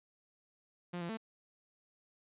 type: tone with pitch steps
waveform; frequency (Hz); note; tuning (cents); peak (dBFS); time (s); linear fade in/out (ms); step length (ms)
sawtooth; 176 / 170.9 / 222.9; F3 / F3 / A3; +14 / -37 / +23; -34; 0.93-1.173; 10; 81
effects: resampled to 8000 Hz